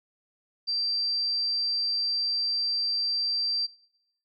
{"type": "tone", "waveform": "sine", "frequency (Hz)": 4699, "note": "D8", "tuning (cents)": 0, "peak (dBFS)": -25, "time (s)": [0.67, 3.67], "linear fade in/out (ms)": 20, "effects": ["noise-tail reverb RT60 0.8 s tail -22 dB re dry"]}